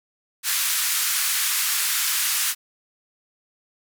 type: band-pass noise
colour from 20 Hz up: white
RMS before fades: -23 dBFS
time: 0.43-2.55 s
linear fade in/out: 50 ms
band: 1200 to 15000 Hz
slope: 24 dB/octave
effects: none